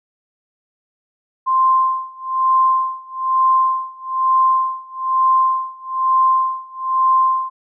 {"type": "tone with tremolo", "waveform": "sine", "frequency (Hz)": 1046.5, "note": "C6", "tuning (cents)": 0, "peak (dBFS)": -10, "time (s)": [1.46, 7.5], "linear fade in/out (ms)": 20, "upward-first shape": "sine", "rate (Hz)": 1.1, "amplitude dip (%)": 95, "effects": []}